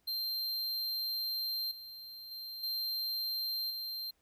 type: tone with level steps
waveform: square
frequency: 4159 Hz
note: C8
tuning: 11 cents flat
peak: -34 / -46 / -42 / -34 / -38 dBFS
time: 0.07-4.11 s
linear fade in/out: 10 ms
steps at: 1.71 / 2.31 / 2.63 / 3.7 s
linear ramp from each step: 5 ms
effects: pink hiss -75 dBFS RMS until 4.21 s